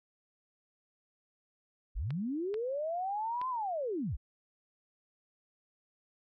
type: linear two-way sweep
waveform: sine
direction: up then down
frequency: 32.38 to 1046.5 to 32.38 Hz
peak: -32 dBFS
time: 1.95-4.17 s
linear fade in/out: 20 ms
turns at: 3.49 s
type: clicks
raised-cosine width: 0.3 ms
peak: -29 dBFS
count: 3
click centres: 2.106 / 2.542 / 3.415 s
effects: none